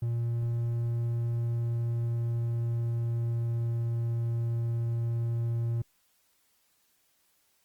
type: tone with pitch glide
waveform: triangle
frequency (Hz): 117.5 to 116.62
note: A#2 to A#2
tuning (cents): +14 to +1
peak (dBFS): -25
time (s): 0.02-5.82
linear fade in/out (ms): 5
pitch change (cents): -13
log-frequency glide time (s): 1.03-4.17
effects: white hiss -70 dBFS RMS until 7.64 s + Opus 24 kbps